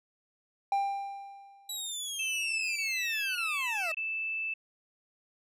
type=tone with exponential decay; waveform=triangle; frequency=794 Hz; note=G5; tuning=22 cents sharp; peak=-22 dBFS; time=0.72-1.87 s; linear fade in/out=2 ms; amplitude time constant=250 ms
type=linear sweep; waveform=20% pulse; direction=down; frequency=3926 to 615 Hz; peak=-29 dBFS; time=1.69-3.92 s; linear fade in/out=5 ms
type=tone bursts; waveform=sine; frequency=2637 Hz; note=E7; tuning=in tune; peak=-31 dBFS; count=4; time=2.19-4.539 s; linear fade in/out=5 ms; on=570 ms; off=23 ms
effects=resampled to 32000 Hz